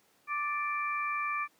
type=harmonic tone; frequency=587.3 Hz; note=D5; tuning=in tune; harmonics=2 / 3 / 4; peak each=-32 / -40 / -35 dBFS; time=0.27-1.48 s; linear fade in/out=50 ms; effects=pink hiss -67 dBFS RMS until 1.59 s + high-pass 200 Hz 12 dB/octave